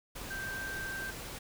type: tone in noise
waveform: sine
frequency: 1568 Hz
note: G6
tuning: in tune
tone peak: -37 dBFS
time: 0.3-1.11 s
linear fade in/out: 10 ms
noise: pink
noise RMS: -43 dBFS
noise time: 0.15-1.39 s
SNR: +3 dB
effects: none